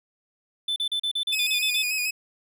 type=tone bursts; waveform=triangle; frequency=3520 Hz; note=A7; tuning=in tune; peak=-22 dBFS; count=10; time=0.68-1.823 s; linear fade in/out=5 ms; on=81 ms; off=37 ms
type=tone with vibrato; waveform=sawtooth; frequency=2506 Hz; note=D#7; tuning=12 cents sharp; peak=-21 dBFS; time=1.32-2.11 s; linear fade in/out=10 ms; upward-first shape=square; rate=6.8 Hz; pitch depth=34 cents each way
effects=none